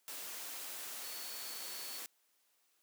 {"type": "tone in noise", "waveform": "sine", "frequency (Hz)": 4435, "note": "C#8", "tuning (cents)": 0, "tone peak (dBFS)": -50, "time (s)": [1.04, 1.99], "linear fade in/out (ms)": 0, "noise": "white", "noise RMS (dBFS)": -45, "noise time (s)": [0.08, 2.06], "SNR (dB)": -8, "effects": ["white hiss -75 dBFS RMS until 2.82 s", "high-pass 300 Hz 12 dB/octave"]}